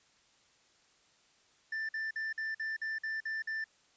triangle tone bursts, 1774 Hz, A6, 14 cents sharp, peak -32 dBFS, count 9, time 1.72-3.642 s, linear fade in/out 5 ms, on 170 ms, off 49 ms, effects white hiss -67 dBFS RMS until 3.96 s + resampled to 16000 Hz

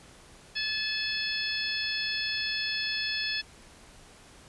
harmonic tone with a mistuned harmonic, 865 Hz, A5, 30 cents flat, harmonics 2 / 3 / 4 / 5 / 6, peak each -35 / -35 / -35 / -35 / -35 dBFS, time 0.55-3.42 s, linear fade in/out 20 ms, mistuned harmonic 4, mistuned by -22 cents, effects pink hiss -53 dBFS RMS until 4.48 s + resampled to 24000 Hz

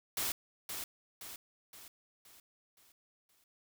white noise with echo, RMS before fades -35 dBFS, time 0.17-0.32 s, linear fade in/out 2 ms, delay 520 ms, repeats 6, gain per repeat -6 dB, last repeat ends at 3.44 s, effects none

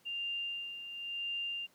sine tone with tremolo, 2794 Hz, F7, in tune, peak -34 dBFS, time 0.05-1.67 s, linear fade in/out 20 ms, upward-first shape sine, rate 0.95 Hz, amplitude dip 60%, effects pink hiss -67 dBFS RMS until 1.74 s + high-pass 150 Hz 12 dB/octave

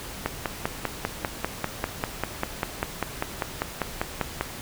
click train, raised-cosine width 0.5 ms, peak -9 dBFS, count 22, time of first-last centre 0.26-4.41 s, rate 5.06 Hz, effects pink hiss -38 dBFS RMS until 4.61 s

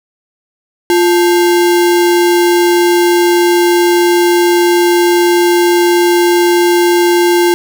sine tone with sample-and-hold, 349.2 Hz, F4, in tune, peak -6 dBFS, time 0.9-7.54 s, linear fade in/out 0 ms, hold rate 1225 Hz, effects none

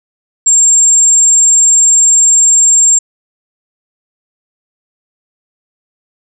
sine tone, 7420 Hz, A#8, 9 cents flat, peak -4 dBFS, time 0.46-2.99 s, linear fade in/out 10 ms, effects none

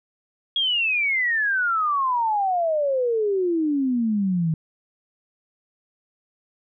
sine exponential sweep, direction down, 3322 to 155.56 Hz, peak -19 dBFS, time 0.56-4.54 s, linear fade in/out 2 ms, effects none

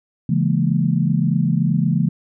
sine chord, A# half-diminished seventh, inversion first, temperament just, 139.85 / 167.82 / 209.8 / 233.1 Hz, C#3 / E3 / G#3 / A#3, +16 / +31 / +18 / 0 cents, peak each -20 / -18 / -22 / -24 dBFS, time 0.29-2.09 s, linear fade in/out 5 ms, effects none

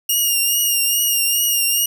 5% pulse tone with vibrato, 2834 Hz, F7, 25 cents sharp, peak -7 dBFS, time 0.09-1.86 s, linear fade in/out 5 ms, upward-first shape triangle, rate 2.4 Hz, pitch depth 47 cents each way, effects none

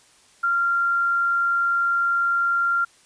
sine tone, 1385 Hz, F6, 15 cents flat, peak -18 dBFS, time 0.43-2.85 s, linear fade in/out 10 ms, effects white hiss -55 dBFS RMS until 3.05 s + resampled to 22050 Hz

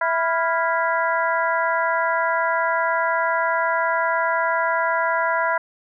harmonic tone with a mistuned harmonic, 329.6 Hz, E4, in tune, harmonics 2 / 3 / 4 / 5 / 6, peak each -24 / -22 / -25 / -26 / -30 dBFS, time 0.01-5.58 s, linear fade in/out 5 ms, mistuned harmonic 4, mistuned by +99 cents, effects none

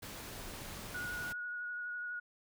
pink noise, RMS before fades -46 dBFS, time 0.02-1.33 s, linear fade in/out 10 ms
sine tone with vibrato, 1454 Hz, F#6, 31 cents flat, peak -38 dBFS, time 0.94-2.2 s, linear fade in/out 10 ms, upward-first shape sine, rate 12 Hz, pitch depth 15 cents each way
effects none

